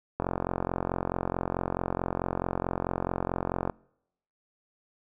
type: click train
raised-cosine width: 1 ms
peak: -14 dBFS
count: 157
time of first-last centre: 0.2-3.698 s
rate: 44.6 Hz
effects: noise-tail reverb RT60 0.8 s tail -26 dB re dry